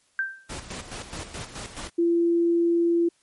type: tone with exponential decay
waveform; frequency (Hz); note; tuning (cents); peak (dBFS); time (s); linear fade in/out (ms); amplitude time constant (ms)
sine; 1568; G6; 0; -20; 0.19-0.49; 1; 65
type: noise with tremolo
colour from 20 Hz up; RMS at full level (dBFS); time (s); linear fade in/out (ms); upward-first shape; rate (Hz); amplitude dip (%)
pink; -35; 0.49-1.9; 10; square; 4.7; 60
type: tone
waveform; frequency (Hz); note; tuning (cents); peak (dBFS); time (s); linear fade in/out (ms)
sine; 340; F4; -46; -18; 1.98-3.09; 10
effects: white hiss -65 dBFS RMS until 3.22 s + MP3 48 kbps